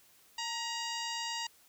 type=harmonic tone with a mistuned harmonic; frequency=948 Hz; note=A#5; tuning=29 cents sharp; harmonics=1 / 2 / 3 / 4 / 5 / 6 / 7 / 8; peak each=-40 / -43 / -41 / -45 / -42 / -48 / -48 / -47 dBFS; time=0.38-1.47 s; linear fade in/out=5 ms; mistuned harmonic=1; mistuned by=-55 cents; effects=white hiss -63 dBFS RMS until 1.68 s